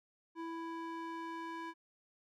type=tone with band-pass filter sweep; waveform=square; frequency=330.7 Hz; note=E4; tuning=6 cents sharp; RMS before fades=-43 dBFS; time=0.35-1.74 s; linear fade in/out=50 ms; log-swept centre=720 to 1200 Hz; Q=1.2; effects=none